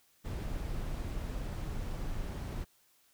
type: noise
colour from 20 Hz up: brown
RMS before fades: -37 dBFS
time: 0.24-2.65 s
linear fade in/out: 20 ms
effects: white hiss -68 dBFS RMS until 3.13 s